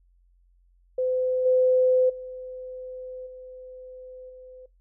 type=tone with level steps; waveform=sine; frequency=510 Hz; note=C5; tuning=44 cents flat; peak=-22 / -17 / -35 / -40 / -43 dBFS; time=0.98-4.66 s; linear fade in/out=5 ms; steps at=1.45 / 2.09 / 3.26 / 4.29 s; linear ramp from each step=10 ms; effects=noise-tail reverb RT60 0.2 s tail -21 dB re dry + added 44 Hz sine -58 dBFS peak until 4.8 s